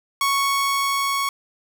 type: tone with level ramp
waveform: sawtooth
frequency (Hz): 1108.7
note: C#6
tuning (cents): 0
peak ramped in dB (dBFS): -14 to -17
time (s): 0.21-1.29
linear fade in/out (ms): 2
effects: none